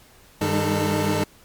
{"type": "tone cluster", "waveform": "25% pulse", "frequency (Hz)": [97.9, 156.1, 201.6, 304.9, 440.7], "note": ["G2", "D#3", "G3", "D#4", "A4"], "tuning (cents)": [-2, 6, 49, -35, 3], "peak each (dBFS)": -23, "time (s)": [0.41, 1.24], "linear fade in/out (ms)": 5, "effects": ["pink hiss -52 dBFS RMS until 1.44 s", "MP3 96 kbps"]}